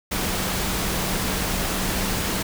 sine tone in noise, 187.7 Hz, F#3, 25 cents sharp, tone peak -32 dBFS, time 0.11-2.43 s, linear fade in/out 10 ms, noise pink, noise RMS -25 dBFS, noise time 0.11-2.43 s, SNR -10 dB, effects none

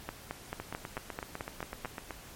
two click trains, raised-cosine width 0.5 ms, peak -20 / -22 dBFS, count 9 / 13, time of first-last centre 0.09-1.848 / 0.6-2.108 s, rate 4.55 / 7.96 Hz, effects pink hiss -50 dBFS RMS until 2.35 s + MP3 64 kbps

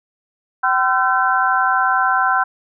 harmonic tone with a mistuned harmonic, 255.6 Hz, C4, 40 cents flat, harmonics 3 / 4 / 5 / 6, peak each -19 / -19 / -19 / -19 dBFS, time 0.63-2.44 s, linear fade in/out 10 ms, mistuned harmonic 5, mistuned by +100 cents, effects none

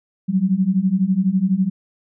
sine beating tone pair, 181.9 / 193.9 Hz, F#3 / G3, -29 / -19 cents, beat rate 12 Hz, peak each -19 / -17 dBFS, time 0.28-1.7 s, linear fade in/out 20 ms, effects none

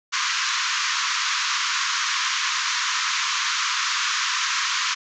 pink band-pass noise, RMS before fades -24 dBFS, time 0.12-4.95 s, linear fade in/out 20 ms, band 1000 to 7000 Hz, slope 96 dB/octave, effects none

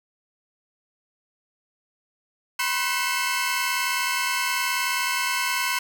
sawtooth tone cluster, 984 / 1063 / 1513 / 2156 / 2633 Hz, B5 / C6 / F#6 / C#7 / E7, -7 / +27 / +38 / -49 / -3 cents, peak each -26 dBFS, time 2.59-5.79 s, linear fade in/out 5 ms, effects 8-bit

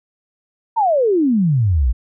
sine exponential sweep, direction down, 948 to 53.8 Hz, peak -12 dBFS, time 0.76-1.93 s, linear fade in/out 20 ms, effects none

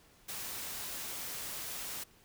white noise, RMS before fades -41 dBFS, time 0.28-2.04 s, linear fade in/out 10 ms, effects pink hiss -63 dBFS RMS until 2.24 s

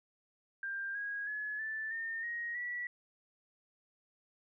sine tone with pitch steps, 1591 / 1645.2 / 1701.3 / 1759.2 / 1819.2 / 1881.1 / 1945.2 Hz, G6 / G#6 / G#6 / A6 / A#6 / A#6 / B6, +25 / -17 / +41 / -1 / -43 / +15 / -27 cents, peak -36 dBFS, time 0.63-2.87 s, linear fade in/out 2 ms, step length 320 ms, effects none

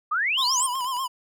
sine exponential sweep, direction up, 1164 to 9397 Hz, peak -21 dBFS, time 0.11-0.67 s, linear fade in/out 10 ms
square tone with vibrato, 1022 Hz, C6, 41 cents flat, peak -26 dBFS, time 0.37-1.08 s, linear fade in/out 20 ms, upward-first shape sine, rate 8.1 Hz, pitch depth 91 cents each way
clicks, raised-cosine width 0.2 ms, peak -28 dBFS, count 5, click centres 0.598 / 0.755 / 0.807 / 0.845 / 0.967 s
effects none

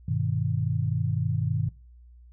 sine chord, G augmented, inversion none, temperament equal with one note detuned, 99.77 / 123.47 / 155.56 Hz, G2 / B2 / D#3, +31 / 0 / 0 cents, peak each -28 dBFS, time 0.08-1.69 s, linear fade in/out 5 ms, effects noise-tail reverb RT60 0.3 s tail -19 dB re dry + added 60 Hz sine -48 dBFS peak until 2.32 s

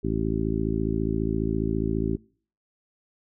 harmonic tone, 54.7 Hz, A1, 9 cents flat, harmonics 1 / 2 / 3 / 4 / 5 / 6 / 7, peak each -31 / -31 / -31 / -31 / -31 / -31 / -31 dBFS, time 0.03-2.17 s, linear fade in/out 20 ms, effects noise-tail reverb RT60 0.5 s tail -26 dB re dry

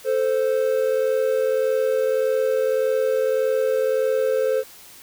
triangle tone pair together, 440 / 521.7 Hz, A4 / C5, 0 / -5 cents, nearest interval minor third, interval 295 cents, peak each -20 / -18 dBFS, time 0.04-4.64 s, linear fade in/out 50 ms, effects white hiss -45 dBFS RMS until 5.02 s

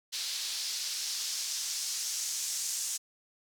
white noise with band-pass filter sweep, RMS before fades -35 dBFS, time 0.12-2.98 s, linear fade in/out 20 ms, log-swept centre 4400 to 6800 Hz, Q 1.9, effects none

